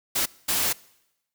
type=noise bursts at uneven times; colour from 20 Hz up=white; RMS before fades=-24 dBFS; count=2; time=0.15-0.26 / 0.48-0.73 s; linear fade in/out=10 ms; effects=noise-tail reverb RT60 0.9 s tail -23 dB re dry